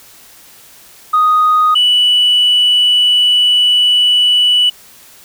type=tone pair in turn; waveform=sine; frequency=1244.5 / 2960 Hz; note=D#6 / F#7; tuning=0 / 0 cents; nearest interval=octave + minor third; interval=1500 cents; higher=second; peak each=-6 dBFS; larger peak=neither; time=1.13-1.75 / 1.75-4.7 s; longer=second; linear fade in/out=10 ms; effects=tanh soft clip ceiling -4 dBFS + white hiss -41 dBFS RMS until 5.24 s